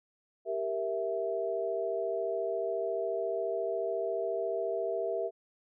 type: chord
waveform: sine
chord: E diminished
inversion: first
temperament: equal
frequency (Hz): 392 / 466.2 / 659.3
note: G4 / Bb4 / E5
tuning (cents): 0 / 0 / 0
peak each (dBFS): -35 / -35 / -33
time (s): 0.45-5.31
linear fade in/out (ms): 50
effects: none